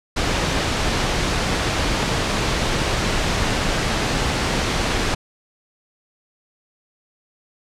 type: low-pass noise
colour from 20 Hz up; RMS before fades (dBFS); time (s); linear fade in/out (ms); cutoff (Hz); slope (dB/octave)
pink; -21; 0.16-5.15; 10; 5900; 12
effects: low-pass 11000 Hz 12 dB/octave